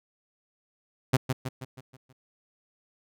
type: tone with echo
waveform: sawtooth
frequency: 130 Hz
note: C3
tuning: 11 cents flat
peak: -14 dBFS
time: 1.13-1.17 s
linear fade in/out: 10 ms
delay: 160 ms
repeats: 6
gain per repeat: -6 dB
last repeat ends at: 2.13 s
effects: none